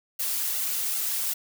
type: noise with flanger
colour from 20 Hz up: blue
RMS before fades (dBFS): -28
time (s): 0.19-1.34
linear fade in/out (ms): 10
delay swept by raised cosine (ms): 1.4 to 4.4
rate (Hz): 2.6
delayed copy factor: +0.9
effects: none